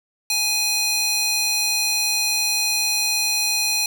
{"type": "tone with high-pass filter", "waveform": "square", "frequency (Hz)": 830.6, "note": "G#5", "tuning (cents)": 0, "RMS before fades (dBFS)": -21, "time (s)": [0.3, 3.86], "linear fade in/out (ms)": 2, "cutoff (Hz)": 3600, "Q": 1.2, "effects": []}